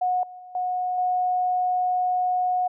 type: tone with level steps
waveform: sine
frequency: 729 Hz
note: F#5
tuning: 26 cents flat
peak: -20 / -38 / -40 / -23 / -20 dBFS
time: 0.01-2.68 s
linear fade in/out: 10 ms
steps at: 0.23 / 0.39 / 0.55 / 0.98 s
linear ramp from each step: 2 ms
effects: none